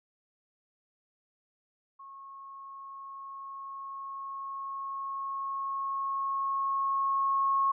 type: tone with level ramp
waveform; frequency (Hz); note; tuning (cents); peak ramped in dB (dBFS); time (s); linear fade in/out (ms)
sine; 1092; C#6; -26; -45 to -23; 1.99-7.72; 10
effects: none